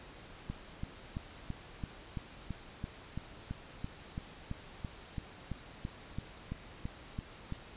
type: click train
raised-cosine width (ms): 5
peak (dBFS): -25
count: 22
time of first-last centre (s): 0.5-7.523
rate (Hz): 2.99
effects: pink hiss -52 dBFS RMS until 7.76 s + resampled to 8000 Hz